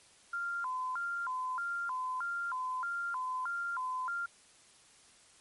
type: tone with vibrato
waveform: sine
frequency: 1191 Hz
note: D6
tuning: 24 cents sharp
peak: -33 dBFS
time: 0.33-4.26 s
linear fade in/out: 5 ms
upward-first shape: square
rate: 1.6 Hz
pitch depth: 270 cents each way
effects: white hiss -61 dBFS RMS until 5.4 s + MP3 48 kbps